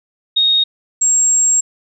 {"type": "tone pair in turn", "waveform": "sine", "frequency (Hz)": [3729, 7547], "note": ["A#7", "A#8"], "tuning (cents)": [0, 20], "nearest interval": "octave", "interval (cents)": 1220, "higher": "second", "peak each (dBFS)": -10, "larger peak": "neither", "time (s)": [[0.36, 0.64], [1.01, 1.61]], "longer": "second", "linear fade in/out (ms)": 10, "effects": []}